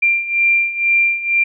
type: beating tone pair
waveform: sine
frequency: 2375 / 2377.1 Hz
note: D7 / D7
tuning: +19 / +20 cents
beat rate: 2.1 Hz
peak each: -18 / -14 dBFS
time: 0.02-1.44 s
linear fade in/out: 10 ms
effects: none